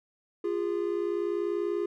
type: tone pair together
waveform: triangle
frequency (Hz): 347.8 / 408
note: F4 / G#4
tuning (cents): -7 / -31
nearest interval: minor third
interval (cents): 276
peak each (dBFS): -28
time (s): 0.44-1.86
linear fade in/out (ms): 5
effects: none